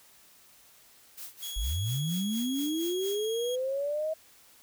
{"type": "noise with tremolo", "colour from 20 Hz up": "blue", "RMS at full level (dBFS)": -41, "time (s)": [1.17, 3.26], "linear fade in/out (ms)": 10, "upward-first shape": "sine", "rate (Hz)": 4.3, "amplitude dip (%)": 95}
{"type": "tone with pitch glide", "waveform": "sawtooth", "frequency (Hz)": [3334, 3286], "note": ["G#7", "G#7"], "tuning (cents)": [6, -19], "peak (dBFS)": -34, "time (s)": [1.42, 3.56], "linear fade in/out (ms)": 10, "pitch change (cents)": -25, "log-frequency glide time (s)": [2.04, 3.29]}
{"type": "linear sweep", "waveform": "sine", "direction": "up", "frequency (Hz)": [40.8, 640], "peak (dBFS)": -28, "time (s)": [1.56, 4.14], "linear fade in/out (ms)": 10}
{"effects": ["white hiss -58 dBFS RMS until 4.62 s"]}